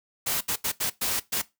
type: noise bursts at uneven times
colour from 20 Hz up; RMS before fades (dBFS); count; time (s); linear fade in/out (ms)
white; -27; 6; 0.26-0.41 / 0.48-0.56 / 0.64-0.72 / 0.8-0.9 / 1.01-1.2 / 1.32-1.42; 10
effects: noise-tail reverb RT60 0.2 s tail -18 dB re dry